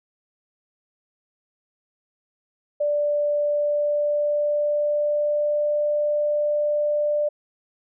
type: tone with pitch glide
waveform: sine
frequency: 587.3 to 592.8 Hz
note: D5 to D5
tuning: 0 to +16 cents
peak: -19 dBFS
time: 2.8-7.29 s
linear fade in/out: 10 ms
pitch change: +16 cents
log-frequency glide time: 3.38-5.75 s
effects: none